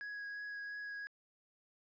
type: tone with vibrato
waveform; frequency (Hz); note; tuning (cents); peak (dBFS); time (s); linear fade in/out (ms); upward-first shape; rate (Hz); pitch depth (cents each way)
triangle; 1661.2; G#6; 0; -40; 0.01-1.07; 0; triangle; 2.9; 12
effects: resampled to 16000 Hz